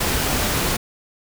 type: noise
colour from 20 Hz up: pink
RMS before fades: -21 dBFS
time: 0-0.77 s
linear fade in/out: 10 ms
effects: none